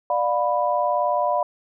sine chord, B diminished, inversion first, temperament just, 592.7 / 711.2 / 987.8 Hz, D5 / F5 / B5, +16 / +31 / 0 cents, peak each -23 dBFS, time 0.1-1.43 s, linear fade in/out 2 ms, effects none

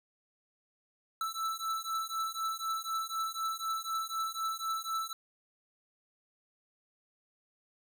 square beating tone pair, 1318.5 / 1322.5 Hz, E6 / E6, 0 / +5 cents, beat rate 4 Hz, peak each -37 / -37 dBFS, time 1.21-5.13 s, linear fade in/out 2 ms, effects none

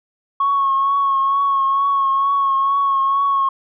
sine tone with vibrato, 1100 Hz, C#6, 14 cents flat, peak -13 dBFS, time 0.4-3.49 s, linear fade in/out 5 ms, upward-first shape triangle, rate 2.2 Hz, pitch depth 33 cents each way, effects tanh soft clip ceiling -9 dBFS

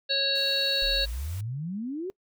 harmonic tone, 550 Hz, C#5, 14 cents flat, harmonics 1 / 3 / 5 / 7 / 8, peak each -32 / -34 / -34 / -27 / -27 dBFS, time 0.09-1.06 s, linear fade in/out 20 ms
white noise, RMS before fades -47 dBFS, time 0.35-1.41 s, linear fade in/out 5 ms
sine exponential sweep, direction up, 32.7 to 392.7 Hz, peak -30 dBFS, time 0.82-2.1 s, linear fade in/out 0 ms
effects noise-tail reverb RT60 0.1 s tail -24 dB re dry

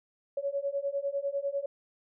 sine beating tone pair, 554.4 / 564.4 Hz, C#5 / C#5, 0 / +31 cents, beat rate 10 Hz, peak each -33 / -32 dBFS, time 0.37-1.66 s, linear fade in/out 5 ms, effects none

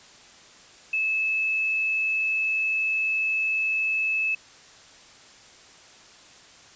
sine tone, 2606 Hz, E7, 20 cents flat, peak -22 dBFS, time 0.93-4.35 s, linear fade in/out 5 ms, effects white hiss -50 dBFS RMS until 6.75 s + resampled to 16000 Hz

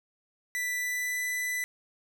45% pulse tone with pitch glide, 1980 to 1991.5 Hz, B6 to B6, +4 to +14 cents, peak -29 dBFS, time 0.55-1.64 s, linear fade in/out 0 ms, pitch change +10 cents, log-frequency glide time 0.79-1.21 s, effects none

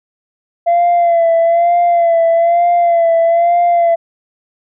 sine tone with vibrato, 681 Hz, F5, 44 cents flat, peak -6 dBFS, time 0.66-3.96 s, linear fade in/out 20 ms, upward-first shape sine, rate 1.1 Hz, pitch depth 42 cents each way, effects tanh soft clip ceiling -6 dBFS

